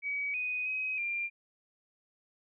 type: tone with pitch steps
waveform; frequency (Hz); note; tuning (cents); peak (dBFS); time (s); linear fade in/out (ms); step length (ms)
sine; 2270 / 2493 / 2529 / 2386; C#7 / D#7 / D#7 / D7; +41 / +3 / +28 / +27; -31; 0.02-1.3; 50; 320
effects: none